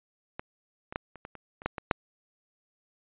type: clicks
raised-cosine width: 0.5 ms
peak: -20 / -24 / -14 / -30 / -25 / -29 / -29 / -12 / -19 / -7 dBFS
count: 10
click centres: 0.395 / 0.925 / 0.959 / 1.157 / 1.251 / 1.353 / 1.619 / 1.66 / 1.782 / 1.912 s
effects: resampled to 8000 Hz